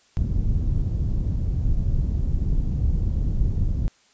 pink low-pass noise, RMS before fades -22 dBFS, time 0.17-3.88 s, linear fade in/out 0 ms, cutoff 120 Hz, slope 12 dB/octave, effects white hiss -59 dBFS RMS until 4.13 s + resampled to 16000 Hz

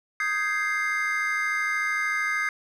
triangle chord, Ab major seventh, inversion second, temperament equal, 1244.5 / 1568 / 1661.2 / 2093 Hz, Eb6 / G6 / Ab6 / C7, 0 / 0 / 0 / 0 cents, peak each -29 / -30 / -29 / -25 dBFS, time 0.2-2.49 s, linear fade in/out 2 ms, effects none

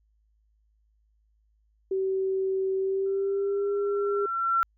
sine tone with pitch glide, 382.5 to 404.3 Hz, G4 to G#4, -42 to -46 cents, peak -24 dBFS, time 1.91-4.26 s, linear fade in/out 5 ms, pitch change +96 cents, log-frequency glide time 2.76-3.74 s
sine tone with exponential growth, 1355 Hz, E6, 47 cents sharp, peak -19 dBFS, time 3.06-4.63 s, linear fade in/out 0 ms, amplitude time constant 340 ms
effects added 53 Hz sine -64 dBFS peak until 4.77 s

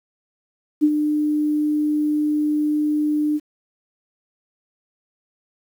sine tone with ADSR envelope, 300.3 Hz, D4, 39 cents sharp, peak -10 dBFS, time 0.81-3.4 s, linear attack 27 ms, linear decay 57 ms, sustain -7 dB, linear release 42 ms, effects 8-bit

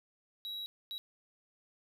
triangle tone bursts at uneven times, 3875 Hz, B7, 34 cents flat, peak -37 dBFS, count 2, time 0.45-0.66 / 0.91-0.98 s, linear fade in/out 0 ms, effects none

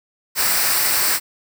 white noise with comb filter, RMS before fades -18 dBFS, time 0.35-1.2 s, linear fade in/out 50 ms, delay 0.3 ms, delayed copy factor -0.55, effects none

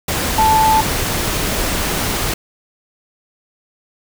sine tone in noise, 877 Hz, A5, 6 cents flat, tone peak -10 dBFS, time 0.38-0.81 s, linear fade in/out 5 ms, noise pink, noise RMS -19 dBFS, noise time 0.08-2.34 s, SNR +6 dB, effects none

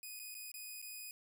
5% pulse tone with dropouts, 2489 Hz, D#7, in tune, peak -36 dBFS, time 0.03-1.11 s, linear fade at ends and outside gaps 1 ms, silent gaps 0.193-0.197 / 0.344-0.35 / 0.517-0.541 / 0.817-0.825 s, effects none

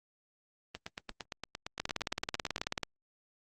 two click trains, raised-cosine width 0.2 ms, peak -21 / -15 dBFS, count 17 / 20, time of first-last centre 0.75-2.581 / 1.8-2.833 s, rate 8.74 / 18.4 Hz, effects Opus 24 kbps

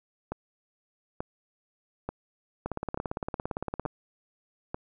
two click trains, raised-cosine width 1 ms, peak -17 / -18 dBFS, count 22 / 6, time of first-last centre 2.66-3.853 / 0.32-4.745 s, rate 17.6 / 1.13 Hz, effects none

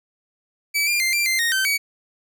sawtooth tone with pitch steps, 2299 / 2396 / 2092 / 2365 / 2084 / 1860 / 1545 / 2265 Hz, D7 / D7 / C7 / D7 / C7 / A#6 / G6 / C#7, -37 / +34 / -1 / +12 / -7 / -4 / -26 / +37 cents, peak -15 dBFS, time 0.74-1.78 s, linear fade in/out 20 ms, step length 130 ms, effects none

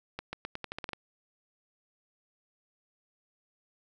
accelerating click train, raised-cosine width 0.3 ms, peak -20 dBFS, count 10, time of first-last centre 0.19-0.933 s, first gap 140 ms, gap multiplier 0.86, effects none

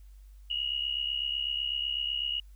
sine tone pair together, 2846 / 2914 Hz, F7 / F#7, +32 / -27 cents, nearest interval unison, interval 41 cents, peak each -33 / -31 dBFS, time 0.5-2.4 s, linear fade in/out 5 ms, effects added 49 Hz sine -48 dBFS peak until 2.55 s + white hiss -70 dBFS RMS until 2.55 s

